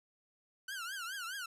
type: tone with vibrato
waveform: sawtooth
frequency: 1480 Hz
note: F#6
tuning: in tune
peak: -36 dBFS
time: 0.68-1.46 s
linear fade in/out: 5 ms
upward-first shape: triangle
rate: 4.8 Hz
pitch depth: 210 cents each way
effects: resampled to 32000 Hz